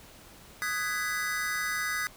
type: chord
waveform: square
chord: G# minor seventh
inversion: second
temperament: just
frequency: 1245.9 / 1495.1 / 1661.2 / 1993.5 Hz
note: D#6 / F#6 / G#6 / B6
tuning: +2 / +18 / 0 / +16 cents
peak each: -37 / -37 / -35 / -34 dBFS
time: 0.62-2.07 s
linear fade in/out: 0 ms
effects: pink hiss -52 dBFS RMS until 2.16 s